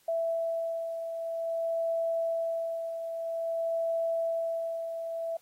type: beating tone pair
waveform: sine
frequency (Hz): 662 / 662.51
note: E5 / E5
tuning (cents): +7 / +9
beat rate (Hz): 0.51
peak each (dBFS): -29 / -38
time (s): 0.08-5.37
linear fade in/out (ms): 5
effects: white hiss -65 dBFS RMS until 5.41 s + AAC 48 kbps